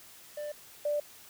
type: tone pair in turn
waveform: triangle / sine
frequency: 593 / 588.9 Hz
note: D5 / D5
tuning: +17 / +5 cents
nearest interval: unison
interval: 12 cents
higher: first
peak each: -33 / -27 dBFS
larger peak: second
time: 0.37-0.52 / 0.85-1 s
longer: neither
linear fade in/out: 5 ms
effects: white hiss -53 dBFS RMS until 1.29 s